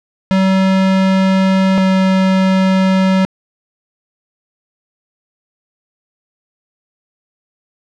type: tone pair in turn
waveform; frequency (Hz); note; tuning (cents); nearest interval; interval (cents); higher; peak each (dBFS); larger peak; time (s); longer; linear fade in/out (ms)
square; 190.4 / 189.34; F#3 / F#3; +50 / +40; unison; 10; first; -10; neither; 0.31-1.78 / 1.78-3.25; neither; 0
effects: low-pass 4000 Hz 12 dB/octave